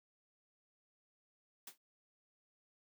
white noise with exponential decay, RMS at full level -44 dBFS, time 1.67-1.78 s, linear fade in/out 5 ms, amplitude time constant 22 ms, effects high-pass 200 Hz 12 dB/octave

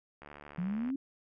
click train, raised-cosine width 0.5 ms, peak -33 dBFS, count 51, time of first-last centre 0.22-0.902 s, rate 73.3 Hz
sine exponential sweep, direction up, 170 to 280.2 Hz, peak -31 dBFS, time 0.58-0.96 s, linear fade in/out 5 ms
effects none

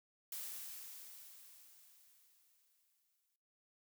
blue noise with exponential decay, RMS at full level -44 dBFS, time 0.32-3.36 s, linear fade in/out 2 ms, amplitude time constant 660 ms, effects noise-tail reverb RT60 0.5 s tail -17 dB re dry

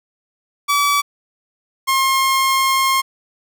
sawtooth tone pair in turn, 1147 / 1069.1 Hz, D6 / C6, -41 / +37 cents, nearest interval minor second, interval 122 cents, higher first, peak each -10 dBFS, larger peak neither, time 0.68-1.02 / 1.87-3.02 s, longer second, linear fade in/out 20 ms, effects none

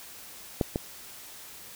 clicks, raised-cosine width 2 ms, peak -10 / -14 dBFS, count 2, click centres 0.612 / 0.759 s, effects white hiss -46 dBFS RMS until 1.75 s

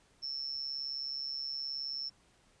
sine tone with amplitude modulation, 5400 Hz, E8, 41 cents sharp, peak -32 dBFS, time 0.22-2.1 s, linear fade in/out 20 ms, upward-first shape sine, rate 139 Hz, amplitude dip 85%, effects pink hiss -67 dBFS RMS until 2.6 s + resampled to 22050 Hz

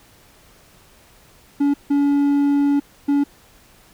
triangle tone bursts at uneven times, 284.4 Hz, C#4, 45 cents sharp, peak -12 dBFS, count 3, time 1.6-1.74 / 1.9-2.8 / 3.08-3.24 s, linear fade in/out 10 ms, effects pink hiss -51 dBFS RMS until 3.93 s

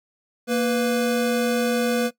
square tone pair together, 233.3 / 493.9 Hz, A#3 / B4, +2 / 0 cents, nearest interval octave + minor second, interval 1298 cents, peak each -23 dBFS, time 0.47-2.11 s, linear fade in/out 50 ms, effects noise-tail reverb RT60 0.1 s tail -19 dB re dry

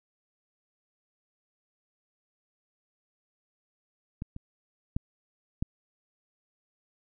clicks, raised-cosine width 5 ms, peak -22 / -27 / -16 / -16 dBFS, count 4, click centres 4.221 / 4.364 / 4.965 / 5.625 s, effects none

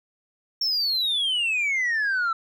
sine exponential sweep, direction down, 5500 to 1318.5 Hz, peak -19 dBFS, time 0.61-2.33 s, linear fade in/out 5 ms, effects tanh soft clip ceiling -20 dBFS

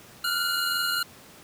square tone cluster, 1392 / 1477 / 2885 / 4153 Hz, F6 / F#6 / F#7 / C8, -6 / -3 / -44 / -14 cents, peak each -28 / -34 / -33 / -31 dBFS, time 0.24-1.03 s, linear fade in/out 5 ms, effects pink hiss -49 dBFS RMS until 1.43 s + high-pass 100 Hz 12 dB/octave

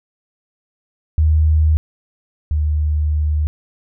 sine tone pair in turn, 77.78 / 75.78 Hz, D#2 / D#2, 0 / -45 cents, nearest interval unison, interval 45 cents, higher first, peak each -10 / -14 dBFS, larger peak first, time 1.18-1.77 / 2.51-3.47 s, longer second, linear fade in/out 0 ms, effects none

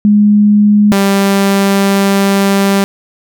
sine / sawtooth tone pair in turn, 207.7 / 197.29 Hz, G#3 / G3, 0 / +11 cents, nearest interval minor second, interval 89 cents, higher first, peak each -4 dBFS, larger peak neither, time 0.05-0.92 / 0.92-2.84 s, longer second, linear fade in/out 0 ms, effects none

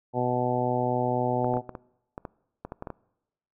harmonic tone, 124 Hz, B2, 7 cents sharp, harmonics 1 / 2 / 3 / 4 / 5 / 6 / 7, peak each -31 / -31 / -31 / -31 / -31 / -31 / -31 dBFS, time 0.13-1.62 s, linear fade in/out 50 ms
clicks, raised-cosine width 1 ms, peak -21 dBFS, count 12, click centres 1.445 / 1.539 / 1.57 / 1.693 / 1.752 / 2.179 / 2.252 / 2.65 / 2.721 / 2.824 / 2.872 / 2.903 s
effects noise-tail reverb RT60 0.9 s tail -23 dB re dry

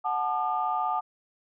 sine tone cluster, 737 / 872 / 1206 Hz, F#5 / A5 / D6, -7 / -16 / +46 cents, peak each -29 dBFS, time 0.04-1.01 s, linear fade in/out 20 ms, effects tanh soft clip ceiling -15 dBFS

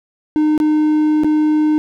triangle tone with dropouts, 305.6 Hz, D#4, 31 cents flat, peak -9 dBFS, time 0.36-1.78 s, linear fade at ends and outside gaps 0 ms, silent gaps 0.578-0.601 / 1.235-1.245 s, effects none

